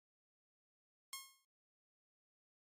5% pulse tone with exponential decay, 1078 Hz, C#6, 49 cents flat, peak -30 dBFS, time 1.13-1.45 s, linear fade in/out 1 ms, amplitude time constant 69 ms, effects MP3 64 kbps

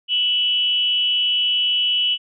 sine tone with frequency modulation, 2961 Hz, F#7, 1 cent sharp, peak -16 dBFS, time 0.08-2.18 s, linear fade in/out 50 ms, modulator 293 Hz, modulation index 0.42, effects none

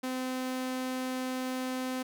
sawtooth tone, 257 Hz, C4, 31 cents flat, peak -28 dBFS, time 0.03-2.03 s, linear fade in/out 10 ms, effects none

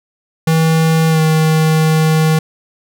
square tone with pitch glide, 161.1 to 157.88 Hz, E3 to D#3, -39 to +26 cents, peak -10 dBFS, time 0.47-2.39 s, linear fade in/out 5 ms, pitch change -35 cents, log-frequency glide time 1.09-1.2 s, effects none

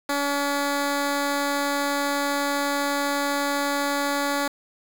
10% pulse tone, 284 Hz, C#4, 42 cents sharp, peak -14 dBFS, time 0.09-4.48 s, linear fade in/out 5 ms, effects 7-bit

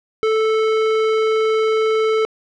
square tone, 439 Hz, A4, 4 cents flat, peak -15 dBFS, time 0.23-2.25 s, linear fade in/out 0 ms, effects low-pass 3000 Hz 12 dB/octave

